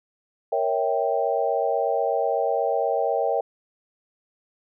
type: chord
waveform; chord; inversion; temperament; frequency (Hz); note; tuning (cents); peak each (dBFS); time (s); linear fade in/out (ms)
sine; A# diminished seventh; none; equal with one note detuned; 466.2 / 554.4 / 650.6 / 784; A#4 / C#5 / E5 / G5; 0 / 0 / -23 / 0; -26; 0.52-3.41; 5
effects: none